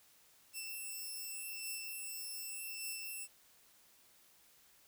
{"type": "beating tone pair", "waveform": "5% pulse", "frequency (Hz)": [2672, 2672.85], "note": ["E7", "E7"], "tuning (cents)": [23, 23], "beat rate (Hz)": 0.85, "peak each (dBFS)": [-34, -39], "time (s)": [0.53, 3.28], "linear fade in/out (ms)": 50, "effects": ["white hiss -66 dBFS RMS until 4.87 s"]}